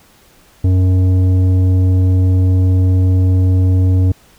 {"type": "tone with tanh clipping", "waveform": "sine", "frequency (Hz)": 92.5, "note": "F#2", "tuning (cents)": 0, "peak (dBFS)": -10, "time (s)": [0.64, 4.12], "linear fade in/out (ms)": 5, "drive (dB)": 10, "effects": ["pink hiss -48 dBFS RMS until 4.38 s"]}